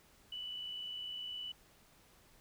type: tone with amplitude modulation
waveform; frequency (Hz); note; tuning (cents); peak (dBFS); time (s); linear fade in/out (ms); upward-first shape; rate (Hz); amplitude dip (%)
sine; 2971; F#7; +6; -39; 0.32-1.52; 5; sine; 59.8; 35
effects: pink hiss -65 dBFS RMS until 2.4 s